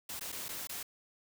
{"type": "noise with dropouts", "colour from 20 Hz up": "white", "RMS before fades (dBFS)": -41, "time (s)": [0.09, 0.83], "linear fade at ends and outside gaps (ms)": 5, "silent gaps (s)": [[0.195, 0.209], [0.32, 0.325], [0.484, 0.489], [0.672, 0.693]], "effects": []}